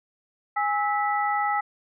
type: tone cluster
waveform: sine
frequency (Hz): 825 / 1301 / 1969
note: G#5 / E6 / B6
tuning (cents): -12 / -23 / -6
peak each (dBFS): -24 / -27 / -30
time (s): 0.56-1.61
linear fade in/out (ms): 10
effects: none